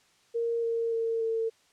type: tone with pitch steps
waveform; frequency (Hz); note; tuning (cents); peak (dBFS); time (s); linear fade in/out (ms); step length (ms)
sine; 465 / 460.2 / 455.4 / 450.7; A#4 / A#4 / A#4 / A4; -4 / -22 / -40 / +42; -26; 0.34-1.5; 20; 290
effects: white hiss -64 dBFS RMS until 1.72 s + low-pass 7000 Hz 12 dB/octave